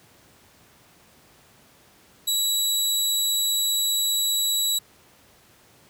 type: tone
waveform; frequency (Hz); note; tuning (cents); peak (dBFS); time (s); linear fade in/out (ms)
20% pulse; 3905; B7; -20; -15; 2.27-4.79; 10
effects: pink hiss -55 dBFS RMS until 5.89 s + high-pass 80 Hz 12 dB/octave